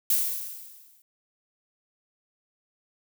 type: noise with exponential decay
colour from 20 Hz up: violet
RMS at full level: -21 dBFS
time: 0.1-1.02 s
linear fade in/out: 2 ms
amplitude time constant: 200 ms
effects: none